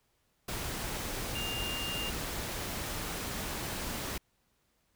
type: tone in noise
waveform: sine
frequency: 2806 Hz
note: F7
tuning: 8 cents sharp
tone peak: -36 dBFS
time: 1.35-2.1 s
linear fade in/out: 5 ms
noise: pink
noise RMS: -37 dBFS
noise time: 0.48-4.18 s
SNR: -2 dB
effects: pink hiss -74 dBFS RMS until 4.95 s